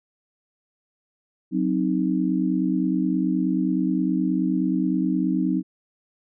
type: chord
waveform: sine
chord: C diminished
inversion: second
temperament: equal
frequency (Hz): 185 / 261.6 / 311.1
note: Gb3 / C4 / Eb4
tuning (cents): 0 / 0 / 0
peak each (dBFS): -24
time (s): 1.51-5.63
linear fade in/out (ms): 50
effects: none